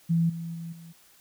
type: tone with level steps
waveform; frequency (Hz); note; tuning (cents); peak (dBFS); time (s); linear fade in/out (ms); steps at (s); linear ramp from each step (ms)
sine; 166.7; E3; +20; -20 / -32 / -34 / -43; 0.09-0.93; 20; 0.29 / 0.54 / 0.72; 10
effects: white hiss -58 dBFS RMS until 1.2 s